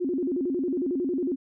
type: tone with vibrato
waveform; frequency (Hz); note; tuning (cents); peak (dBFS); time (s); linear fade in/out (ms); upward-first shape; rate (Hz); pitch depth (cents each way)
sine; 309.3; D#4; -10; -24; 0-1.36; 20; square; 11; 250
effects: none